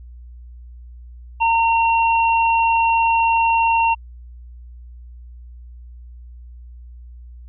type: tone pair together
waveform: sine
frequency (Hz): 914.9 / 2738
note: A#5 / F7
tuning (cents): -33 / -35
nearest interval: octave + perfect fifth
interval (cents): 1898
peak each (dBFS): -14 / -21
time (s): 1.4-3.95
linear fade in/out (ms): 20
effects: added 60 Hz sine -36 dBFS peak until 7.48 s